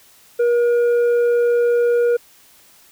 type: tone with tanh clipping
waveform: triangle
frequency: 477.3 Hz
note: A#4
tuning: 41 cents sharp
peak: -14 dBFS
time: 0.39-2.17 s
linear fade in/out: 10 ms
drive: 9 dB
effects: white hiss -50 dBFS RMS until 2.91 s